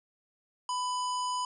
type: harmonic tone with a mistuned harmonic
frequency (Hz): 997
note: B5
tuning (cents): +16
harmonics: 1 / 3 / 5 / 7 / 9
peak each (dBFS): -30 / -41 / -42 / -44 / -47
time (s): 0.69-1.45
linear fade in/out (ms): 2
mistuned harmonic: 7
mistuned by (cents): -44
effects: none